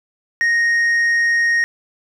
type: tone with tanh clipping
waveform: triangle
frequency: 1864.7 Hz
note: A#6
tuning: in tune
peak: -14 dBFS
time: 0.41-1.64 s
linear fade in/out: 0 ms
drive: 8 dB
effects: none